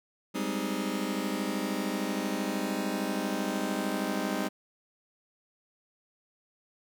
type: chord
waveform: sawtooth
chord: Ab major seventh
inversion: third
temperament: just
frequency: 194.67 / 207.7 / 259.6 / 311.5 Hz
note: G3 / Ab3 / C4 / Eb4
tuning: -12 / 0 / -13 / +2 cents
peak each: -31 dBFS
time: 0.34-4.49 s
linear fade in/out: 20 ms
effects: none